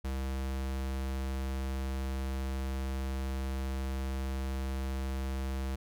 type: tone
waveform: square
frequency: 66.4 Hz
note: C2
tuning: 26 cents sharp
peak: -33 dBFS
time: 0.04-5.76 s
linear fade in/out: 10 ms
effects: none